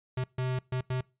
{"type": "tone bursts at uneven times", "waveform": "square", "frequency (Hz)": 128.1, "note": "C3", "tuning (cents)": -36, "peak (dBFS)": -29, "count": 4, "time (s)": [[0.17, 0.24], [0.38, 0.59], [0.72, 0.81], [0.9, 1.01]], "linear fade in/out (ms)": 5, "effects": ["noise-tail reverb RT60 0.3 s tail -24 dB re dry", "resampled to 8000 Hz"]}